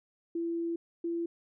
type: tone pair in turn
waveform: sine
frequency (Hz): 336.2 / 338.1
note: E4 / E4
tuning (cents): +34 / +44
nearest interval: unison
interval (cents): 10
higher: second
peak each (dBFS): -30 / -30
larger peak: neither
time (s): 0.35-0.76 / 1.04-1.26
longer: first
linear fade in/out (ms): 5
effects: none